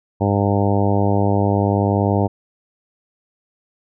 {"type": "harmonic tone", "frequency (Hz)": 100.6, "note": "G2", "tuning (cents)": 45, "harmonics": [1, 2, 3, 4, 5, 6, 7, 8, 9], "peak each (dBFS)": [-18, -21, -23, -24, -25, -26, -26, -27, -28], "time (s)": [0.2, 2.28], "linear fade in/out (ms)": 20, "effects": []}